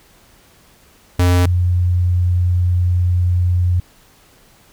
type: tone pair in turn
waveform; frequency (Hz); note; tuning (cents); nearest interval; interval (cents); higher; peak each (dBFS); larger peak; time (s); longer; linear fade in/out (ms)
square / sine; 89 / 89; F2 / F2; +33 / +33; unison; 0; neither; -11 / -12; first; 1.19-1.46 / 1.46-3.8; second; 5
effects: pink hiss -50 dBFS RMS until 4.72 s